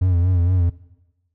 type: tone with vibrato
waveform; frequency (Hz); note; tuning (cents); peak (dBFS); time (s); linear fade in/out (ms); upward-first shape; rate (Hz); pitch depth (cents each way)
triangle; 89.2; F2; +37; -12; 0.01-0.7; 10; sine; 4.3; 69
effects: noise-tail reverb RT60 1.0 s tail -19 dB re dry